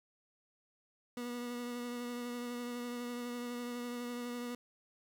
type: tone with vibrato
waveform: 30% pulse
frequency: 242.3 Hz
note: B3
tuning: 33 cents flat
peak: -36 dBFS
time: 1.17-4.55 s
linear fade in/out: 2 ms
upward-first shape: triangle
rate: 12 Hz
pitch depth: 21 cents each way
effects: 11-bit